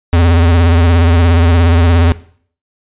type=tone with vibrato; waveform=square; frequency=84.7 Hz; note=E2; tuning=48 cents sharp; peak=-7 dBFS; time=0.13-2.12 s; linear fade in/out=0 ms; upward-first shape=sine; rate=17 Hz; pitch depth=65 cents each way; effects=noise-tail reverb RT60 0.5 s tail -17 dB re dry + resampled to 8000 Hz

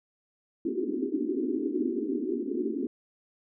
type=band-pass noise; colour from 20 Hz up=white; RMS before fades=-30 dBFS; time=0.65-2.87 s; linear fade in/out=2 ms; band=230 to 400 Hz; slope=96 dB/octave; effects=none

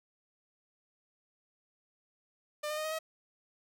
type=tone with pitch steps; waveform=sawtooth; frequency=599 / 608.4 / 618 / 627.7 / 637.6 Hz; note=D5 / D#5 / D#5 / D#5 / D#5; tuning=+34 / -39 / -12 / +15 / +42 cents; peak=-30 dBFS; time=2.63-2.99 s; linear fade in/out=10 ms; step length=72 ms; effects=none

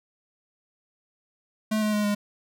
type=tone with pitch steps; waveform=square; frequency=216.1 / 212.6 / 209.2 / 205.9 Hz; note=A3 / G#3 / G#3 / G#3; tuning=-31 / +41 / +13 / -15 cents; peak=-23 dBFS; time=1.71-2.15 s; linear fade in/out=10 ms; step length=110 ms; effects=none

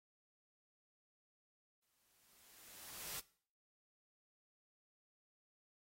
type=noise with exponential growth; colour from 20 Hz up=white; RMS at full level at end=-44 dBFS; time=1.82-3.2 s; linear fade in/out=5 ms; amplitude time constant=300 ms; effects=noise-tail reverb RT60 0.5 s tail -20 dB re dry + AAC 48 kbps

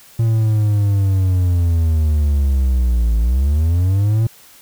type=linear two-way sweep; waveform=triangle; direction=down then up; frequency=114.9 to 54.6 to 114.9 Hz; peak=-10 dBFS; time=0.19-4.27 s; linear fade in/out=5 ms; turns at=3.18 s; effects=white hiss -45 dBFS RMS until 4.61 s

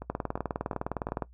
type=two click trains; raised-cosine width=1 ms; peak=-16 / -23 dBFS; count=23 / 4; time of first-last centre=0.1-1.222 / 0.02-1.088 s; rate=19.6 / 2.81 Hz; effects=noise-tail reverb RT60 0.1 s tail -18 dB re dry + added 60 Hz sine -51 dBFS peak until 1.33 s

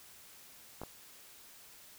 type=clicks; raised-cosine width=1 ms; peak=-28 dBFS; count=2; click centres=0.816 / 0.835 s; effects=white hiss -56 dBFS RMS until 1.98 s

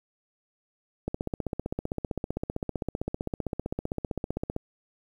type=click train; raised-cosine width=2 ms; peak=-16 dBFS; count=55; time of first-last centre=1.08-4.564 s; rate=15.5 Hz; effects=9-bit

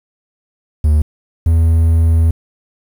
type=tone pair in turn; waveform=triangle; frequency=75.9 / 81.91 Hz; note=D#2 / E2; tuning=-42 / -10 cents; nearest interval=minor second; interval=132 cents; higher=second; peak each=-6 dBFS; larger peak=neither; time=0.84-1.02 / 1.46-2.31 s; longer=second; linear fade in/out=5 ms; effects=7-bit

